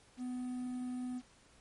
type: tone with quantisation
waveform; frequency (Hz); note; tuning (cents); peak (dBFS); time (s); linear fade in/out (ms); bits
triangle; 250.2; B3; +23; -35; 0.17-1.22; 50; 10
effects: pink hiss -64 dBFS RMS until 1.6 s + MP3 48 kbps

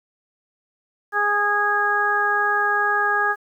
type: harmonic tone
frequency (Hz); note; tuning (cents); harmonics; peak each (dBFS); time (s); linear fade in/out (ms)
412.4; G#4; -12; 1 / 2 / 3 / 4; -28 / -24 / -23 / -20; 1.12-3.36; 50
effects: 9-bit

